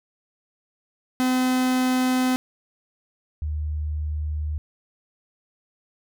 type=tone pair in turn; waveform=45% pulse / sine; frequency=255.2 / 75.87 Hz; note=C4 / D#2; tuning=-43 / -43 cents; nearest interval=octave + major sixth; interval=2100 cents; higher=first; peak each=-19 / -24 dBFS; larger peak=first; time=1.2-2.36 / 3.42-4.58 s; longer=neither; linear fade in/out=0 ms; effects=none